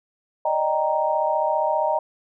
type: chord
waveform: sine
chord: Eb major seventh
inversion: third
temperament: equal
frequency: 587.3 / 622.3 / 784 / 932.3 Hz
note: D5 / Eb5 / G5 / Bb5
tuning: 0 / 0 / 0 / 0 cents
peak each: -28 / -23 / -26 / -23 dBFS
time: 0.45-1.99 s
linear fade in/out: 5 ms
effects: none